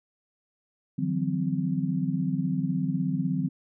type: tone cluster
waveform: sine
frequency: 151.4 / 171.2 / 187.4 / 258.7 Hz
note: D#3 / F3 / F#3 / C4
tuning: -47 / -34 / +22 / -19 cents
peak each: -30 dBFS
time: 0.98-3.49 s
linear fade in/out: 10 ms
effects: none